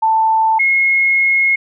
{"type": "tone pair in turn", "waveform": "sine", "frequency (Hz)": [886, 2162], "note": ["A5", "C#7"], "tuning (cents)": [12, -44], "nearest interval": "octave + minor third", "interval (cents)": 1544, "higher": "second", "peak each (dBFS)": -10, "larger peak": "neither", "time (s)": [[0.02, 0.59], [0.59, 1.56]], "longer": "second", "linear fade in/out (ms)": 10, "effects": []}